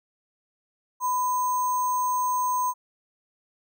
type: tone with sample-and-hold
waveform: sine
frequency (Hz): 1000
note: B5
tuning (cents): +21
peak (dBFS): -22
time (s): 1-2.74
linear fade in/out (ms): 50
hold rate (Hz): 7350
effects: none